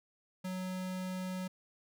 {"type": "tone", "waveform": "square", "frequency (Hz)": 185, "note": "F#3", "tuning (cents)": 0, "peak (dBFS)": -37, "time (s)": [0.44, 1.48], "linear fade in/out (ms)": 10, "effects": []}